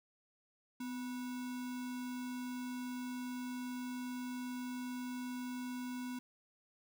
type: tone with sample-and-hold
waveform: sine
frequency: 251.2 Hz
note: B3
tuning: 30 cents sharp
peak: -39 dBFS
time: 0.8-6.19 s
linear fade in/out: 5 ms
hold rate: 1225 Hz
effects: none